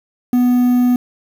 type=tone with quantisation; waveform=triangle; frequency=246.9 Hz; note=B3; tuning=in tune; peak=-8 dBFS; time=0.33-0.96 s; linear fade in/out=2 ms; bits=6; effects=none